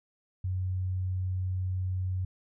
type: tone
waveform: sine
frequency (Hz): 92.6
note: F#2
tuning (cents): +2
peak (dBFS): -28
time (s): 0.44-2.25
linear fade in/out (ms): 5
effects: none

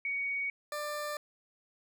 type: tone pair in turn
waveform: sine / 20% pulse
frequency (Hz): 2241 / 593.6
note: C#7 / D5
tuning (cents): +18 / +18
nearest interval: octave + major seventh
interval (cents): 2300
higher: first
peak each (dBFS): -31 / -30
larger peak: second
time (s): 0.05-0.5 / 0.72-1.17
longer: neither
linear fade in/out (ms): 2
effects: none

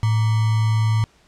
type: tone with sample-and-hold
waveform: sine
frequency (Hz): 110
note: A2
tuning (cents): 0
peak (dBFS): -15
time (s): 0.03-1.04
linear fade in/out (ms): 0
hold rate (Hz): 1050
effects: pink hiss -56 dBFS RMS until 1.27 s + low-pass 7000 Hz 12 dB/octave

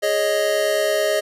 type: chord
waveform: square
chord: Ab suspended fourth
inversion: none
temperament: just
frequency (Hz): 415.3 / 553.7 / 623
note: Ab4 / Db5 / Eb5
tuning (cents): 0 / -2 / +2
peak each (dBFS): -25 / -25 / -20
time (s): 0.02-1.21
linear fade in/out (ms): 20
effects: resampled to 32000 Hz

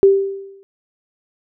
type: tone with exponential decay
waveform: sine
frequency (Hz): 392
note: G4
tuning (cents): 0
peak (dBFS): -4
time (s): 0.03-0.63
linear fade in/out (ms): 0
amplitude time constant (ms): 130
effects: none

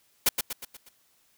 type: noise with echo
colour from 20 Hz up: white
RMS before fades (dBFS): -21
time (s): 0.26-0.29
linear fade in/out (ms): 5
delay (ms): 120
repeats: 5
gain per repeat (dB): -6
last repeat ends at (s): 0.89
effects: white hiss -66 dBFS RMS until 1.37 s

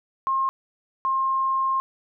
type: tone pair in turn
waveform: sine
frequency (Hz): 1069 / 1064.3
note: C6 / C6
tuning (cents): +37 / +29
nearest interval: unison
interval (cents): 8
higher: first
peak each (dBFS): -20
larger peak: neither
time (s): 0.27-0.49 / 1.05-1.8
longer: second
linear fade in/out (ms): 0
effects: none

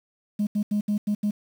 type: tone bursts at uneven times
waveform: sine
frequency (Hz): 207.7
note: G#3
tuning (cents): 0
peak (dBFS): -19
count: 6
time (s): 0.39-0.47 / 0.55-0.63 / 0.71-0.81 / 0.88-0.98 / 1.07-1.15 / 1.23-1.31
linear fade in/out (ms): 10
effects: tanh soft clip ceiling -19 dBFS + 8-bit

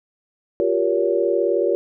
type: chord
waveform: sine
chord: G half-diminished seventh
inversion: third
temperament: just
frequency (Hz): 352.8 / 392 / 470.4 / 564.5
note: F4 / G4 / Bb4 / Db5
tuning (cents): +18 / 0 / +16 / +31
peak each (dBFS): -22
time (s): 0.6-1.75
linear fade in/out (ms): 0
effects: none

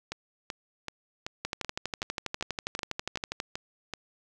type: two click trains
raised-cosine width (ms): 0.2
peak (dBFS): -17 / -14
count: 11 / 25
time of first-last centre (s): 0.12-3.937 / 1.45-3.401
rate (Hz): 2.62 / 12.3
effects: none

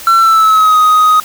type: tone with pitch glide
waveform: triangle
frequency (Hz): 1350 to 1252.3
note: E6 to D#6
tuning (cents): +41 to +11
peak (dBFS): -3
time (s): 0.07-1.2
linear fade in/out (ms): 2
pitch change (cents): -130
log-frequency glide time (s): 0.18-0.77
effects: white hiss -29 dBFS RMS until 1.24 s

